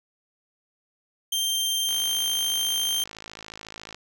sawtooth tone, 3159 Hz, G7, 13 cents sharp, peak -20 dBFS, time 1.32-3.04 s, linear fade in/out 5 ms
click train, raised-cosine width 0.2 ms, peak -21 dBFS, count 112, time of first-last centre 1.89-3.946 s, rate 54 Hz
effects none

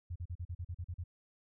sine tone bursts, 87.31 Hz, F2, in tune, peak -37 dBFS, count 10, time 0.1-1.04 s, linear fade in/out 10 ms, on 58 ms, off 40 ms, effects none

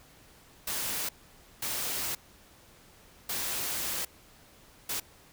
white noise bursts at uneven times, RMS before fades -33 dBFS, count 4, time 0.67-1.09 / 1.62-2.15 / 3.29-4.05 / 4.89-5 s, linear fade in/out 5 ms, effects pink hiss -57 dBFS RMS until 5.32 s

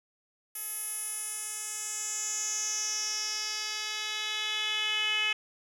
10% pulse tone with band-pass filter sweep, 427.4 Hz, G#4, 50 cents sharp, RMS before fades -33 dBFS, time 0.55-5.33 s, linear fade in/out 5 ms, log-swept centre 12000 to 2800 Hz, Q 4.7, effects none

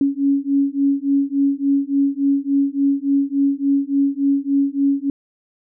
sine beating tone pair, 276.7 / 280.2 Hz, C#4 / C#4, -3 / +19 cents, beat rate 3.5 Hz, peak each -18 dBFS, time 0.01-5.1 s, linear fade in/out 2 ms, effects none

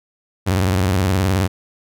sawtooth tone with vibrato, 93.8 Hz, F#2, 24 cents sharp, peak -11 dBFS, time 0.46-1.48 s, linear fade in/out 20 ms, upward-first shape triangle, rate 19 Hz, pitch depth 200 cents each way, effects none

